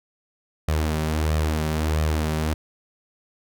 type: tone with flanger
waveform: sawtooth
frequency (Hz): 77.7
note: D#2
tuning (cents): -2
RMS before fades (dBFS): -23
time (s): 0.68-2.54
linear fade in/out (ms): 5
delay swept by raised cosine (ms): 1.6 to 5.3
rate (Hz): 1.5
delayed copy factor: +0.5
effects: none